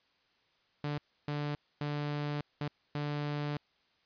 sawtooth tone bursts at uneven times, 146.83 Hz, D3, in tune, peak -29 dBFS, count 5, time 0.84-0.98 / 1.28-1.55 / 1.81-2.41 / 2.61-2.68 / 2.95-3.57 s, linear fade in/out 2 ms, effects white hiss -71 dBFS RMS until 4.05 s + resampled to 11025 Hz

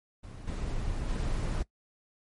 brown noise with level steps, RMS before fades -42 / -33 / -30 dBFS, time 0.23-1.63 s, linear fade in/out 10 ms, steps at 0.47 / 1.08 s, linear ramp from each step 10 ms, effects noise-tail reverb RT60 0.1 s tail -20 dB re dry + MP3 48 kbps

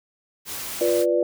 white noise, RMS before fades -32 dBFS, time 0.45-1.06 s, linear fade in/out 50 ms
sine chord, B diminished, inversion second, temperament equal, 349.2 / 493.9 / 587.3 Hz, F4 / B4 / D5, 0 / 0 / 0 cents, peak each -22 dBFS, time 0.81-1.23 s, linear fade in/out 2 ms
effects none

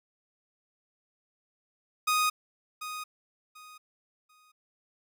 sawtooth tone with echo, 1244.5 Hz, D#6, in tune, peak -20 dBFS, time 2.07-2.3 s, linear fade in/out 10 ms, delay 740 ms, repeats 3, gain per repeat -12 dB, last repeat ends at 4.52 s, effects none

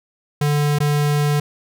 square tone with dropouts, 146.83 Hz, D3, in tune, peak -16 dBFS, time 0.41-1.4 s, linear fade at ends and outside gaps 5 ms, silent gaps 0.787-0.802 s, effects none

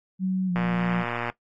sine tone with pitch glide, 187.2 to 177.2 Hz, F#3 to F3, +20 to +25 cents, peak -22 dBFS, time 0.19-1.05 s, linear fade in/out 50 ms, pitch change -95 cents, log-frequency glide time 0.47-0.52 s
click train, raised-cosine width 0.5 ms, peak -14 dBFS, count 89, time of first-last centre 0.56-1.299 s, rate 119 Hz
effects noise-tail reverb RT60 0.1 s tail -17 dB re dry + AAC 48 kbps

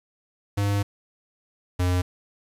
square tone pair in turn, 101.1 / 90.07 Hz, G#2 / F#2, -46 / -46 cents, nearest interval major second, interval 200 cents, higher first, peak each -22 / -21 dBFS, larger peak second, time 0.57-0.83 / 1.79-2.02 s, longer first, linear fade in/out 10 ms, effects resampled to 32000 Hz + 8-bit

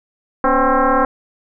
sine tone with frequency modulation, 282.4 Hz, C#4, 32 cents sharp, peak -11 dBFS, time 0.44-1.05 s, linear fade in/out 2 ms, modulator 264 Hz, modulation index 4.5, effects none

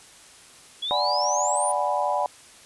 sine exponential sweep, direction up, 3322 to 9780 Hz, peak -26 dBFS, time 0.82-1.72 s, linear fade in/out 10 ms
sine chord, G# half-diminished seventh, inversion second, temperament equal, 587.3 / 740 / 830.6 / 987.8 Hz, D5 / F#5 / G#5 / B5, 0 / 0 / 0 / 0 cents, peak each -27 dBFS, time 0.91-2.26 s, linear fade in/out 0 ms
effects white hiss -49 dBFS RMS until 2.65 s + resampled to 24000 Hz

